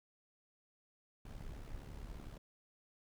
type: noise with amplitude modulation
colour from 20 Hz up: brown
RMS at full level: -45 dBFS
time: 1.25-2.38 s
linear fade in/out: 5 ms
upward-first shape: sine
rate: 70.8 Hz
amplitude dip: 65%
effects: none